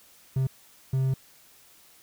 triangle tone bursts at uneven times, 132.3 Hz, C3, 20 cents sharp, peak -20 dBFS, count 2, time 0.36-0.47 / 0.93-1.14 s, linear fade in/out 5 ms, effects white hiss -56 dBFS RMS until 2.02 s

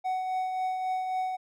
triangle tone with tremolo, 746 Hz, F#5, 14 cents sharp, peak -24 dBFS, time 0.04-1.37 s, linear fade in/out 20 ms, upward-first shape triangle, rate 3.7 Hz, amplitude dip 40%, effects none

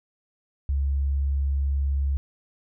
sine tone, 69.3 Hz, C#2, in tune, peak -21 dBFS, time 0.69-2.17 s, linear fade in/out 0 ms, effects none

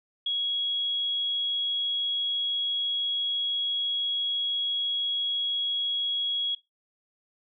sine tone, 3322 Hz, G#7, in tune, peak -25 dBFS, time 0.26-6.55 s, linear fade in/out 5 ms, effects noise-tail reverb RT60 0.2 s tail -19 dB re dry

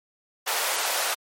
pink high-pass noise, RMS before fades -26 dBFS, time 0.46-1.15 s, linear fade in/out 20 ms, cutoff 560 Hz, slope 24 dB/octave, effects MP3 64 kbps

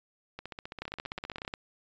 two click trains, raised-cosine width 0.3 ms, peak -20 / -24 dBFS, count 13 / 17, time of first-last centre 0.82-1.539 / 0.39-1.45 s, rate 16.7 / 15.1 Hz, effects resampled to 16000 Hz

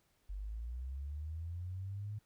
sine linear sweep, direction up, 46.67 to 106.8 Hz, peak -39 dBFS, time 0.29-2.19 s, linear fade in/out 10 ms, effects pink hiss -75 dBFS RMS until 2.25 s

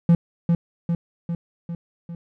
triangle tone with echo, 169.6 Hz, E3, 50 cents sharp, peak -9 dBFS, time 0.09-0.15 s, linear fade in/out 2 ms, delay 400 ms, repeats 5, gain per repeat -4 dB, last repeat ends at 2.15 s, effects none

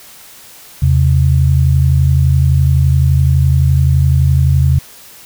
sine tone pair together, 81.52 / 133.3 Hz, E2 / C3, -19 / +33 cents, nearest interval major sixth, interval 852 cents, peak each -10 dBFS, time 0.82-4.79 s, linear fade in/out 5 ms, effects white hiss -38 dBFS RMS until 5.25 s

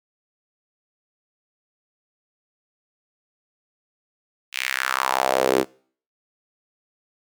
sawtooth tone with high-pass filter sweep, 65.41 Hz, C2, in tune, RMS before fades -22 dBFS, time 4.52-5.65 s, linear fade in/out 50 ms, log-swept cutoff 2700 to 340 Hz, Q 2.9, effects noise-tail reverb RT60 0.5 s tail -25 dB re dry

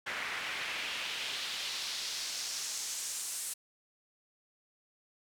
pink noise with band-pass filter sweep, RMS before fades -38 dBFS, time 0.06-3.54 s, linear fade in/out 10 ms, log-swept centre 1800 to 9100 Hz, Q 1.7, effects none

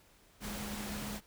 sine tone in noise, 207.7 Hz, G#3, in tune, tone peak -42 dBFS, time 0.4-1.21 s, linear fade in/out 50 ms, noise pink, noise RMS -42 dBFS, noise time 0.4-1.21 s, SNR -3 dB, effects pink hiss -64 dBFS RMS until 1.26 s

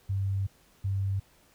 sine tone pair in turn, 97.6 / 97.6 Hz, G2 / G2, -7 / -7 cents, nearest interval unison, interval 0 cents, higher neither, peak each -26 / -26 dBFS, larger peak neither, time 0.09-0.47 / 0.84-1.2 s, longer first, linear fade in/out 10 ms, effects pink hiss -62 dBFS RMS until 1.54 s

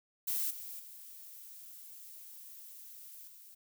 violet noise with level steps, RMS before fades -34 / -45 / -51 / -55 dBFS, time 0.27-3.55 s, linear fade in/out 10 ms, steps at 0.5 / 0.79 / 3.27 s, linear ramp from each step 10 ms, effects none

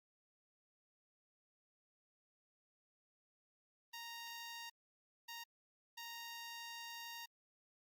10% pulse tone bursts at uneven times, 931 Hz, A#5, 2 cents flat, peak -39 dBFS, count 3, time 3.93-4.7 / 5.28-5.44 / 5.97-7.26 s, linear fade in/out 10 ms, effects Opus 32 kbps

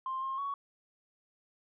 sine tone with pitch steps, 1052 / 1067 / 1118 Hz, C6 / C6 / C#6, +9 / +34 / +14 cents, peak -32 dBFS, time 0.06-0.54 s, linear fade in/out 2 ms, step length 160 ms, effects tanh soft clip ceiling -28 dBFS

